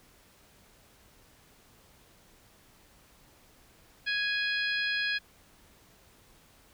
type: harmonic tone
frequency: 830.6 Hz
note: G#5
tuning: in tune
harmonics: 2 / 3 / 4 / 5 / 6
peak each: -30 / -34 / -36 / -38 / -40 dBFS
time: 4.06-5.19 s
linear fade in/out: 20 ms
effects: pink hiss -60 dBFS RMS until 6.73 s